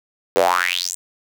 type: tone with high-pass filter sweep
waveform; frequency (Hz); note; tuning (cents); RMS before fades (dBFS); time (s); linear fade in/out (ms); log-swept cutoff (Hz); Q
square; 44.6; F1; +37; -19; 0.36-0.95; 0; 440 to 8300; 6.3
effects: none